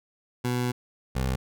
20% pulse tone pair in turn, 123.47 / 64.99 Hz, B2 / C2, 0 / -11 cents, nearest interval major seventh, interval 1111 cents, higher first, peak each -20 dBFS, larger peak neither, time 0.44-0.72 / 1.15-1.36 s, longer first, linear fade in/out 10 ms, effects none

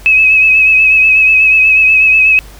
sine tone with vibrato, 2567 Hz, E7, 47 cents flat, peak -4 dBFS, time 0.06-2.39 s, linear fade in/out 0 ms, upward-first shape triangle, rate 8.2 Hz, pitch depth 43 cents each way, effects added 50 Hz sine -32 dBFS peak until 2.59 s + pink hiss -38 dBFS RMS until 2.59 s

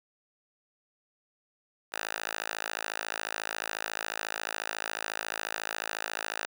5% pulse tone with high-pass filter, 54.1 Hz, A1, 29 cents flat, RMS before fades -36 dBFS, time 1.92-6.46 s, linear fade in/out 10 ms, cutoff 1100 Hz, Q 1.2, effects none

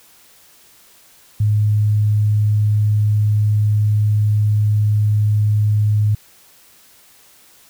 sine tone, 105.4 Hz, G#2, 26 cents sharp, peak -12 dBFS, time 1.4-6.15 s, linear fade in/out 5 ms, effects white hiss -49 dBFS RMS until 7.69 s

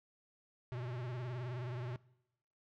square tone with vibrato, 123.47 Hz, B2, in tune, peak -40 dBFS, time 0.72-1.96 s, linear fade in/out 0 ms, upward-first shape triangle, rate 19 Hz, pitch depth 110 cents each way, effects noise-tail reverb RT60 0.9 s tail -22 dB re dry + low-pass 3000 Hz 12 dB/octave

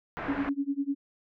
white low-pass noise, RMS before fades -36 dBFS, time 0.17-0.49 s, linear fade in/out 0 ms, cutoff 1800 Hz, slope 24 dB/octave
sine tone with tremolo, 280 Hz, C#4, 18 cents sharp, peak -24 dBFS, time 0.28-0.95 s, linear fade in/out 10 ms, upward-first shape sine, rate 10 Hz, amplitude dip 95%
effects none

